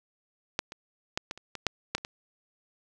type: clicks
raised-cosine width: 0.2 ms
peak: -9 / -23 / -11 / -17 / -28 / -20 / -7 / -9 / -29 / -19 dBFS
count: 10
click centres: 0.591 / 0.721 / 1.175 / 1.311 / 1.376 / 1.553 / 1.667 / 1.95 / 1.981 / 2.049 s
effects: none